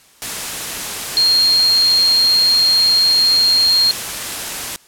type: tone in noise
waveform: sine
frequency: 4229 Hz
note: C8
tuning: 18 cents sharp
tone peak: -10 dBFS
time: 1.17-3.91 s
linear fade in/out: 0 ms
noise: white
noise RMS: -24 dBFS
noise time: 0.22-4.76 s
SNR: +11 dB
effects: white hiss -49 dBFS RMS until 4.87 s + low-pass 12000 Hz 12 dB/octave